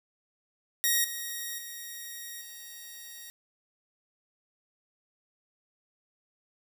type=tone with level steps; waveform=5% pulse; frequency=1881 Hz; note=A#6; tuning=15 cents sharp; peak=-13 / -24 / -29 / -33 dBFS; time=0.84-3.3 s; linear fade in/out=0 ms; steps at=1.04 / 1.58 / 2.41 s; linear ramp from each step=5 ms; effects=9-bit